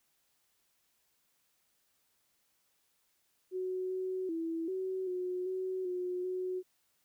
sine tone with pitch steps, 370.6 / 373.1 / 328.6 / 376.2 / 363.8 / 373.8 / 361.3 / 368.4 Hz, F#4 / F#4 / E4 / F#4 / F#4 / F#4 / F#4 / F#4, +3 / +14 / -5 / +29 / -29 / +18 / -41 / -7 cents, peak -33 dBFS, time 3.51-6.63 s, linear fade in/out 50 ms, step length 390 ms, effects white hiss -75 dBFS RMS until 7.04 s

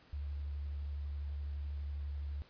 sine tone with vibrato, 72 Hz, D2, 34 cents flat, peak -37 dBFS, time 0.13-2.42 s, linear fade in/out 0 ms, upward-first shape triangle, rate 12 Hz, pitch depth 29 cents each way, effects pink hiss -63 dBFS RMS until 2.49 s + resampled to 11025 Hz

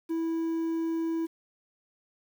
triangle tone with quantisation, 328.1 Hz, E4, 8 cents flat, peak -25 dBFS, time 0.09-1.27 s, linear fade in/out 20 ms, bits 9, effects none

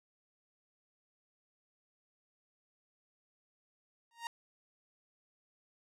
sawtooth tone with exponential growth, 932 Hz, A#5, 1 cent flat, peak -31 dBFS, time 4.11-4.27 s, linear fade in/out 1 ms, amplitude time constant 34 ms, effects low-pass 10000 Hz 12 dB/octave

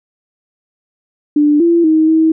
sine tone with pitch steps, 295.6 / 339.1 / 315.3 / 319.9 Hz, D4 / E4 / D#4 / D#4, +11 / +49 / +23 / +48 cents, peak -7 dBFS, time 1.36-2.32 s, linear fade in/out 5 ms, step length 240 ms, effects none

